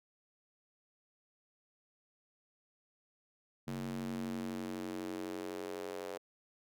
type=tone with high-pass filter sweep; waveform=square; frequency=46 Hz; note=F#1; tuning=9 cents flat; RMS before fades=-41 dBFS; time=3.67-6.18 s; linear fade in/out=10 ms; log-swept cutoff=180 to 480 Hz; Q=3.3; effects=none